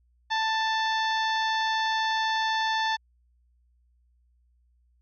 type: harmonic tone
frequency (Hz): 884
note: A5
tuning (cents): +8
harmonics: 1 / 2 / 3 / 4 / 5 / 6 / 7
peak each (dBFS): -26 / -29 / -41 / -33 / -38 / -42 / -47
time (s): 0.3-2.97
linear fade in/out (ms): 20
effects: added 60 Hz sine -62 dBFS peak until 5.01 s